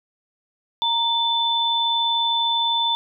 sine tone pair together, 932 / 3519 Hz, A#5 / A7, -1 / 0 cents, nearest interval octave + major seventh, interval 2301 cents, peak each -22 / -20 dBFS, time 0.82-2.95 s, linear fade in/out 0 ms, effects none

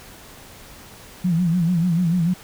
sine tone with vibrato, 172.5 Hz, F3, 21 cents flat, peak -16 dBFS, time 1.24-2.34 s, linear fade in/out 10 ms, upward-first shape sine, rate 6.8 Hz, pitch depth 110 cents each way, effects pink hiss -43 dBFS RMS until 2.43 s

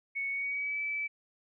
sine tone with pitch glide, 2217 to 2307 Hz, C#7 to D7, 0 to -31 cents, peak -31 dBFS, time 0.15-1.08 s, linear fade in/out 20 ms, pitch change +69 cents, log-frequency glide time 0.3-0.8 s, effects none

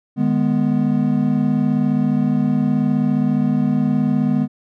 triangle chord, G# minor, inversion second, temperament equal with one note detuned, 152.54 / 207.7 / 246.9 Hz, D#3 / G#3 / B3, -34 / 0 / 0 cents, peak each -19 / -17 / -16 dBFS, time 0.16-4.48 s, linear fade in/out 50 ms, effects none

